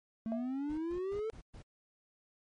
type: exponential sweep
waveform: triangle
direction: up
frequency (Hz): 220 to 450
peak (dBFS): -32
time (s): 0.26-1.3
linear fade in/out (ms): 0
type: tone with exponential decay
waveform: sine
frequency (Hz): 656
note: E5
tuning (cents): -9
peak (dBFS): -34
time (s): 0.32-0.58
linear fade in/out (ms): 0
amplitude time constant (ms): 55
type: noise bursts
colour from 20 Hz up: brown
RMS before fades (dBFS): -50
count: 5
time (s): 0.69-1.625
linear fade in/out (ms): 10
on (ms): 91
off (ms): 120
effects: MP3 48 kbps